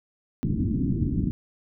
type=low-pass noise; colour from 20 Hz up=white; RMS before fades=-25 dBFS; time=0.43-1.31 s; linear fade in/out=0 ms; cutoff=300 Hz; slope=48 dB/octave; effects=none